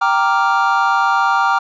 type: chord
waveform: triangle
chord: G minor seventh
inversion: none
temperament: equal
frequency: 784 / 932.3 / 1174.7 / 1396.9 Hz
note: G5 / Bb5 / D6 / F6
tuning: 0 / 0 / 0 / 0 cents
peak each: -16 dBFS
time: 0.01-1.59 s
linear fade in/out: 10 ms
effects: resampled to 16000 Hz